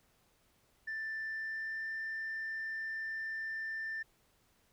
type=tone with pitch glide; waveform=sine; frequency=1770 to 1783.3 Hz; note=A6 to A6; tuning=+10 to +23 cents; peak=-35 dBFS; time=0.87-4.03 s; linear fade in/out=10 ms; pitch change=+13 cents; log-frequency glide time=1.23-1.87 s; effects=tanh soft clip ceiling -34 dBFS + pink hiss -71 dBFS RMS until 4.72 s